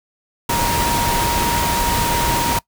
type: tone in noise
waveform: sine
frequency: 942 Hz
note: A#5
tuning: 18 cents sharp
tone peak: -19 dBFS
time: 0.49-2.59 s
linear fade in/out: 5 ms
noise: pink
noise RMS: -20 dBFS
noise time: 0.49-2.59 s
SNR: -2 dB
effects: noise-tail reverb RT60 0.1 s tail -22 dB re dry